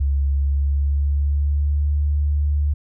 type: tone with pitch glide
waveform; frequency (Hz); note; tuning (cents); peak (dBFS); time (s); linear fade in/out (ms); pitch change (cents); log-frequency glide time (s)
sine; 69.6 to 73.06; C#2 to D2; +8 to -8; -16; 0-2.74; 10; +84; 0.33-1.92
effects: none